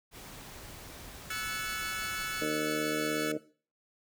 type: noise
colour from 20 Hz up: pink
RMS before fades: -47 dBFS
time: 0.11-2.47 s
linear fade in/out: 50 ms
type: chord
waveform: sawtooth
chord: F# minor seventh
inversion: third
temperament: equal with one note detuned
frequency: 1318.5 / 1480 / 1721.8 / 2217 Hz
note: E6 / F#6 / A6 / C#7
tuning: 0 / 0 / -38 / 0 cents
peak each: -36 dBFS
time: 1.3-3.32 s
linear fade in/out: 5 ms
type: harmonic tone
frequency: 76.4 Hz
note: D#2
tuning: 31 cents flat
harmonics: 2 / 3 / 4 / 5 / 6 / 7 / 8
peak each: -45 / -43 / -34 / -45 / -34 / -43 / -39 dBFS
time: 2.41-3.38 s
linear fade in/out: 10 ms
effects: noise-tail reverb RT60 0.4 s tail -17 dB re dry